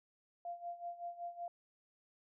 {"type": "tone with tremolo", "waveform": "sine", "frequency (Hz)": 694, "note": "F5", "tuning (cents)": -11, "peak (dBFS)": -39, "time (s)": [0.45, 1.48], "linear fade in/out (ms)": 2, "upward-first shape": "sine", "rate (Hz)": 5.3, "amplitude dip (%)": 80, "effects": []}